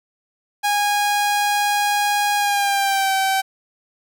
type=tone with pitch glide; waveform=sawtooth; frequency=822 to 771.4 Hz; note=G#5 to G5; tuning=-18 to -28 cents; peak=-13 dBFS; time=0.63-3.42 s; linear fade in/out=20 ms; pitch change=-110 cents; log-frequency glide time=2.37-3.13 s; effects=none